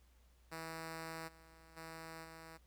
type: tone with level steps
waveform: 5% pulse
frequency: 162.4 Hz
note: E3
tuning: 26 cents flat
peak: -33 / -50 / -37 / -41 dBFS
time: 0.51-2.58 s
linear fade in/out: 20 ms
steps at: 1.27 / 1.76 / 2.23 s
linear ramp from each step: 20 ms
effects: added 60 Hz sine -65 dBFS peak until 2.66 s + pink hiss -74 dBFS RMS until 2.66 s